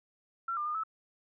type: tone with pitch steps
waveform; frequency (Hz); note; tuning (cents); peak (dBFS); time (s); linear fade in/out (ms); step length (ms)
sine; 1357 / 1199 / 1216 / 1304; E6 / D6 / D#6 / E6; +50 / +36 / -40 / -19; -31; 0.48-0.836; 5; 89
effects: none